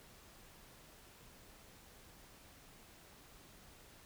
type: silence
effects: pink hiss -60 dBFS RMS until 4.05 s